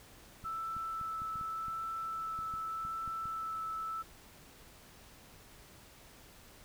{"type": "tone with vibrato", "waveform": "sine", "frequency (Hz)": 1318.5, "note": "E6", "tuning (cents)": 0, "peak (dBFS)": -36, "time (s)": [0.44, 4.03], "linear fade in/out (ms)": 20, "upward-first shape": "sine", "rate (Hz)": 0.85, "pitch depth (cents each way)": 10}
{"type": "clicks", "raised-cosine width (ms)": 5, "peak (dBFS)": -37, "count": 12, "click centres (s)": [0.441, 0.766, 1.013, 1.219, 1.357, 1.412, 1.683, 2.39, 2.539, 2.851, 3.077, 3.256]}
{"effects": ["pink hiss -57 dBFS RMS until 6.64 s"]}